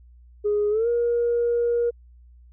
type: tone with pitch glide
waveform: sine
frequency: 415.3 to 474.3 Hz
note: G#4 to A#4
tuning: 0 to +30 cents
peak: -18 dBFS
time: 0.44-1.91 s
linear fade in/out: 20 ms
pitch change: +230 cents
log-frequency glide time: 0.7-0.88 s
effects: tanh soft clip ceiling -15 dBFS + added 60 Hz sine -47 dBFS peak until 2.52 s